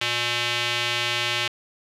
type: tone with band-pass filter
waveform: square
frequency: 120 Hz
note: B2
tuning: 49 cents flat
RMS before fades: -25 dBFS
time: 0.01-1.48 s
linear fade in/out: 5 ms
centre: 3000 Hz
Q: 2
effects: none